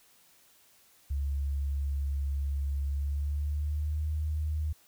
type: tone with pitch glide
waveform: sine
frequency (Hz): 69.9 to 76.67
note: C#2 to D#2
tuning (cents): +15 to -25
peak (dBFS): -28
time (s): 1.1-4.73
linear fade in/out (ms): 10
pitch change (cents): +160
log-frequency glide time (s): 2.86-4.07
effects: white hiss -62 dBFS RMS until 4.87 s